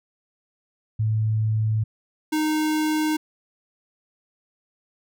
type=tone pair in turn; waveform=sine / square; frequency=109.2 / 308.9 Hz; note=A2 / D#4; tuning=-13 / -12 cents; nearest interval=octave + tritone; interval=1801 cents; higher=second; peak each=-19 / -21 dBFS; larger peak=first; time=0.99-1.84 / 2.32-3.17 s; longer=neither; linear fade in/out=10 ms; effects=none